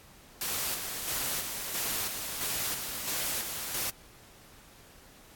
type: noise with tremolo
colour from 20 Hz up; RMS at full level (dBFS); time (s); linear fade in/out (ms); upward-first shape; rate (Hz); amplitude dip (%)
white; -32; 0.41-3.9; 2; square; 1.5; 40
effects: pink hiss -55 dBFS RMS until 5.35 s + AAC 64 kbps